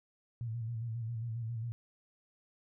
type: tone with vibrato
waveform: sine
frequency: 115 Hz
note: A#2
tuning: 23 cents flat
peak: -35 dBFS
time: 0.41-1.72 s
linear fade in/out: 0 ms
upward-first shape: square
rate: 7.4 Hz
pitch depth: 55 cents each way
effects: none